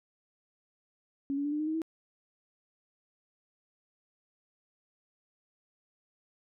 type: tone with pitch steps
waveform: sine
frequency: 277.4 / 284.5 / 291.9 / 299.4 / 307.1 / 315 / 323.1 Hz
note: C#4 / C#4 / D4 / D4 / D#4 / D#4 / E4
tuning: +1 / +45 / -10 / +33 / -23 / +21 / -35 cents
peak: -29 dBFS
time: 1.3-1.818 s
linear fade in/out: 0 ms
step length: 74 ms
effects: none